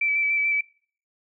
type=tone with vibrato; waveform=sine; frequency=2314 Hz; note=D7; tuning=26 cents flat; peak=-20 dBFS; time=0.01-0.61 s; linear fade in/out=5 ms; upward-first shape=square; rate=6.9 Hz; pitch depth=16 cents each way; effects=noise-tail reverb RT60 0.5 s tail -25 dB re dry